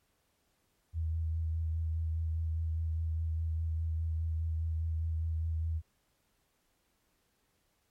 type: tone with vibrato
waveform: sine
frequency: 80.8 Hz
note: E2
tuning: 34 cents flat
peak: -30 dBFS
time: 0.93-5.82 s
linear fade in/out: 50 ms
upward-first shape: sine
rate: 4.9 Hz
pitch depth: 21 cents each way
effects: pink hiss -75 dBFS RMS until 7.9 s + MP3 64 kbps